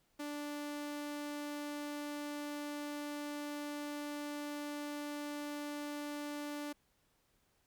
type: tone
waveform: sawtooth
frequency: 293 Hz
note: D4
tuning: 4 cents flat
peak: -36 dBFS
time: 0.19-6.73 s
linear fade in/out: 10 ms
effects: pink hiss -75 dBFS RMS until 7.66 s